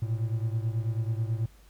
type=beating tone pair; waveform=triangle; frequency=110 / 119.2 Hz; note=A2 / A#2; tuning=0 / +39 cents; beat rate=9.2 Hz; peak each=-26 / -30 dBFS; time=0.02-1.46 s; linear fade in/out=5 ms; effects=added 50 Hz sine -53 dBFS peak until 1.69 s + pink hiss -61 dBFS RMS until 1.69 s